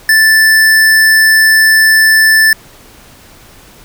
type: tone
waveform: square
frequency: 1760 Hz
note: A6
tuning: in tune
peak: -5 dBFS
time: 0.09-2.53 s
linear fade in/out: 2 ms
effects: pink hiss -39 dBFS RMS until 3.84 s